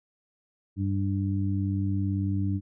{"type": "harmonic tone", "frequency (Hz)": 97.9, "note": "G2", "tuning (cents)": -2, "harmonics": [1, 2, 3], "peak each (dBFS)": [-26, -31, -32], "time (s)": [0.76, 2.61], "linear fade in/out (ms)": 50, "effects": []}